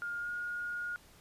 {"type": "tone with pitch glide", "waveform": "sine", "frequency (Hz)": [1414, 1432.1], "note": ["F6", "F6"], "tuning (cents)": [21, 43], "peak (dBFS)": -35, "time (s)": [0.02, 0.96], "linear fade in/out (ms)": 0, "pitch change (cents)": 22, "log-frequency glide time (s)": [0.2, 0.29], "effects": ["pink hiss -60 dBFS RMS until 1.2 s", "resampled to 32000 Hz"]}